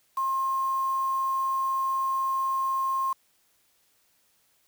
sine tone with quantisation, 1066 Hz, C6, 32 cents sharp, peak -24 dBFS, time 0.17-3.13 s, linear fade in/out 5 ms, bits 7, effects white hiss -67 dBFS RMS until 4.67 s

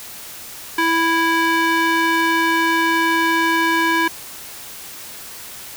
square tone with band-pass filter, 329.6 Hz, E4, in tune, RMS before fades -17 dBFS, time 0.78-4.08 s, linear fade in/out 5 ms, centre 1600 Hz, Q 1.2, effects white hiss -35 dBFS RMS until 5.76 s

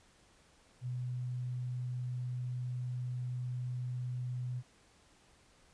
sine tone, 124.5 Hz, B2, 14 cents sharp, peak -35 dBFS, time 0.81-4.63 s, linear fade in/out 50 ms, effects pink hiss -65 dBFS RMS until 5.73 s + resampled to 22050 Hz

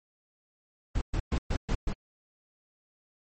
brown noise bursts, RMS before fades -27 dBFS, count 6, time 0.95-1.934 s, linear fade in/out 5 ms, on 64 ms, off 120 ms, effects MP3 32 kbps

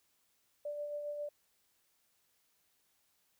sine tone with tremolo, 587.3 Hz, D5, in tune, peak -36 dBFS, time 0.65-1.29 s, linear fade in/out 5 ms, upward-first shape sine, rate 7.4 Hz, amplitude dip 35%, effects white hiss -75 dBFS RMS until 3.39 s

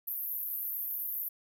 pink band-pass noise, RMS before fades -36 dBFS, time 0.07-1.29 s, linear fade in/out 10 ms, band 12000 to 15000 Hz, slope 96 dB/octave, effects none

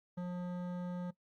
sine tone with hard clipping, 178.3 Hz, F3, 36 cents sharp, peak -39 dBFS, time 0.17-1.11 s, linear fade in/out 10 ms, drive 13 dB, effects noise-tail reverb RT60 0.1 s tail -20 dB re dry + Opus 48 kbps

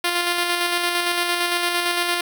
5% pulse tone with tremolo, 349.2 Hz, F4, in tune, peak -7 dBFS, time 0.04-2.21 s, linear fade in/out 5 ms, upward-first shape square, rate 8.8 Hz, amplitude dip 30%, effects none

